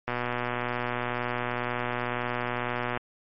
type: click train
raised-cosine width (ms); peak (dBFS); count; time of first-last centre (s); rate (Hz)
0.5; -14; 354; 0.08-2.973; 122
effects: MP3 32 kbps